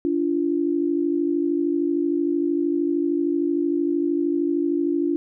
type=tone pair together; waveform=sine; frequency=289.7 / 342.8 Hz; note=D4 / F4; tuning=-24 / -32 cents; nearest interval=minor third; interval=292 cents; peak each=-22 dBFS; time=0.05-5.16 s; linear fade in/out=0 ms; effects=none